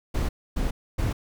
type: noise bursts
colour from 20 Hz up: brown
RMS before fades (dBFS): -25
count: 3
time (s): 0.14-1.13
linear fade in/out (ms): 10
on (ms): 150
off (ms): 270
effects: none